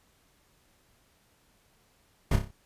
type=noise with echo; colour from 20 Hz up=brown; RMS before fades=-21 dBFS; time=2.31-2.36 s; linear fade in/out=5 ms; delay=30 ms; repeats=5; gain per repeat=-6 dB; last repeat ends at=2.51 s; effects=pink hiss -66 dBFS RMS until 2.65 s + resampled to 32000 Hz